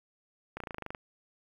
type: slowing click train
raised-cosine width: 0.5 ms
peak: -23 dBFS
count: 11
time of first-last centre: 0.57-0.948 s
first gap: 33 ms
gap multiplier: 1.03
effects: 9-bit